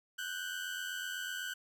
30% pulse tone pair together, 1480 / 1568 Hz, F#6 / G6, 0 / 0 cents, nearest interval minor second, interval 100 cents, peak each -37 / -39 dBFS, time 0.18-1.54 s, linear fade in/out 10 ms, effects none

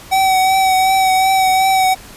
square tone with vibrato, 760 Hz, F#5, 46 cents sharp, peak -11 dBFS, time 0.11-1.95 s, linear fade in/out 20 ms, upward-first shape triangle, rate 2.7 Hz, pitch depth 25 cents each way, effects pink hiss -37 dBFS RMS until 2.16 s + resampled to 32000 Hz

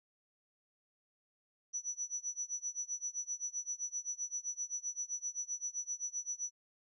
sine tone with tremolo, 5920 Hz, F#8, in tune, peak -34 dBFS, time 1.73-6.51 s, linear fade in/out 20 ms, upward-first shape sine, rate 7.7 Hz, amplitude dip 95%, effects none

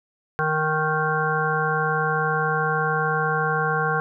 harmonic tone, 155.6 Hz, D#3, in tune, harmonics 1 / 3 / 5 / 7 / 9 / 10, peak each -27 / -27 / -27 / -27 / -27 / -27 dBFS, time 0.39-4 s, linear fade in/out 0 ms, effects none

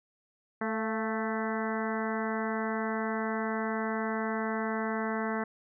harmonic tone with a mistuned harmonic, 220 Hz, A3, in tune, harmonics 1 / 2 / 3 / 4 / 5 / 6 / 7 / 8 / 9, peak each -33 / -36 / -38 / -39 / -40 / -41 / -41 / -42 / -43 dBFS, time 0.61-5.44 s, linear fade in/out 5 ms, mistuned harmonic 3, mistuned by +41 cents, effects none

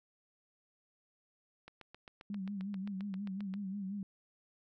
click train, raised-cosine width 0.3 ms, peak -34 dBFS, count 15, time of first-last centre 1.68-3.539 s, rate 7.53 Hz
sine tone with vibrato, 196.6 Hz, G3, 5 cents sharp, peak -37 dBFS, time 2.3-4.03 s, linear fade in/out 2 ms, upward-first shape sine, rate 5.6 Hz, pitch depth 82 cents each way
effects none

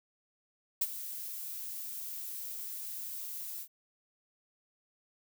violet noise with ADSR envelope, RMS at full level -27 dBFS, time 0.81-3.68 s, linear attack 8 ms, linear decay 41 ms, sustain -14 dB, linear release 77 ms, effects none

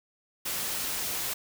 white noise, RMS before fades -32 dBFS, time 0.45-1.34 s, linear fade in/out 10 ms, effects none

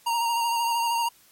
square tone with vibrato, 932.3 Hz, A#5, in tune, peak -23 dBFS, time 0.06-1.09 s, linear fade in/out 10 ms, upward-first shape sine, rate 13 Hz, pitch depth 26 cents each way, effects white hiss -57 dBFS RMS until 1.31 s + MP3 64 kbps

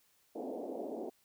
pink band-pass noise, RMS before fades -41 dBFS, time 0.35-1.1 s, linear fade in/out 10 ms, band 240 to 730 Hz, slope 48 dB/octave, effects white hiss -71 dBFS RMS until 1.24 s

